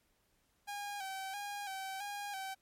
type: tone with vibrato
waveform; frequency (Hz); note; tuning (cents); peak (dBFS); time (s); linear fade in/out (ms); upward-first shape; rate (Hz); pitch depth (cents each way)
sawtooth; 792; G5; +18; -36; 0.67-2.55; 20; square; 1.5; 50
effects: pink hiss -75 dBFS RMS until 2.61 s + MP3 64 kbps